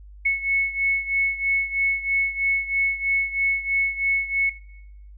sine beating tone pair, 2200 / 2203.1 Hz, C#7 / C#7, -14 / -11 cents, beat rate 3.1 Hz, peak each -21 / -24 dBFS, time 0.25-4.5 s, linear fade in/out 10 ms, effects noise-tail reverb RT60 0.8 s tail -19 dB re dry + added 50 Hz sine -41 dBFS peak until 5.17 s

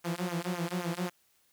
sawtooth tone with flanger, 174.8 Hz, F3, 2 cents sharp, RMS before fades -34 dBFS, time 0.04-1.1 s, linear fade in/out 10 ms, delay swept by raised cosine 0.22 to 5.72 ms, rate 3.8 Hz, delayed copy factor -0.9, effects white hiss -69 dBFS RMS until 1.52 s

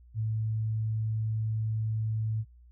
sine tone, 110 Hz, A2, in tune, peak -27 dBFS, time 0.14-2.45 s, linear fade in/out 50 ms, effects added 60 Hz sine -52 dBFS peak until 2.71 s

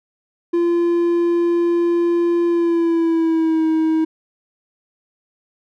triangle tone with pitch glide, 343.5 to 318.7 Hz, F4 to D#4, -29 to +42 cents, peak -12 dBFS, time 0.53-4.05 s, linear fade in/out 10 ms, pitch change -129 cents, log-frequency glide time 2.47-3.66 s, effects none

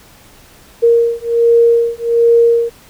sine beating tone pair, 466.2 / 467.5 Hz, A#4 / A#4, 0 / +5 cents, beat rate 1.3 Hz, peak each -11 dBFS, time 0.82-2.7 s, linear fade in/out 20 ms, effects pink hiss -43 dBFS RMS until 2.89 s

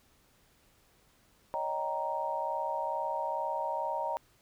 sine chord, Eb dominant seventh, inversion third, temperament just, 560 / 622.3 / 777.8 / 933.4 Hz, Db5 / Eb5 / G5 / Bb5, +18 / 0 / -14 / +2 cents, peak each -39 / -37 / -39 / -33 dBFS, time 1.54-4.17 s, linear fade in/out 0 ms, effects pink hiss -66 dBFS RMS until 4.41 s

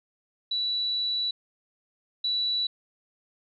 sine tone pair in turn, 3942 / 3942 Hz, B7 / B7, -4 / -4 cents, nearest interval unison, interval 0 cents, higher neither, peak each -25 / -24 dBFS, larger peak second, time 0.51-1.31 / 2.24-2.67 s, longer first, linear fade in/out 5 ms, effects none

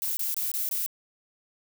violet noise bursts, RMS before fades -29 dBFS, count 5, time 0.02-0.862 s, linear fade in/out 0 ms, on 150 ms, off 23 ms, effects none

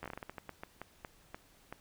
slowing click train, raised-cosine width 0.5 ms, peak -27 dBFS, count 16, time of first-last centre 0.03-1.726 s, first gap 12 ms, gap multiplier 1.28, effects pink hiss -64 dBFS RMS until 1.8 s

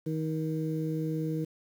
harmonic tone, 157.9 Hz, D#3, 26 cents sharp, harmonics 1 / 2 / 3, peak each -31 / -33 / -37 dBFS, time 0.06-1.45 s, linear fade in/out 10 ms, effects 9-bit

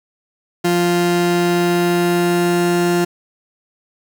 30% pulse tone pair together, 174.61 / 349.2 Hz, F3 / F4, 0 / 0 cents, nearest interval octave, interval 1200 cents, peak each -15 dBFS, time 0.64-3.05 s, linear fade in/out 10 ms, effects 8-bit

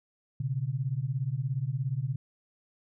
sine beating tone pair, 123.6 / 140.6 Hz, B2 / C#3, +2 / +25 cents, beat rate 17 Hz, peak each -31 dBFS, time 0.4-2.16 s, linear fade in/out 5 ms, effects none

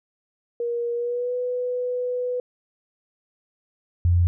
sine tone with pitch glide, 473.8 to 495.9 Hz, A#4 to B4, +28 to +7 cents, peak -23 dBFS, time 0.6-2.4 s, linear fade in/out 2 ms, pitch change +79 cents, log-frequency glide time 0.94-1.34 s
sine tone, 87.31 Hz, F2, in tune, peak -15 dBFS, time 4.05-4.27 s, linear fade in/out 0 ms
effects none

